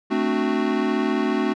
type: chord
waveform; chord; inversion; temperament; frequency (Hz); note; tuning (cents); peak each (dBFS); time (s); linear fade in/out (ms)
square; D dominant seventh; second; equal with one note detuned; 220 / 261.6 / 296 / 370; A3 / C4 / D4 / F#4; 0 / 0 / +14 / 0; -26; 0.1-1.54; 20
effects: low-pass 3000 Hz 12 dB/octave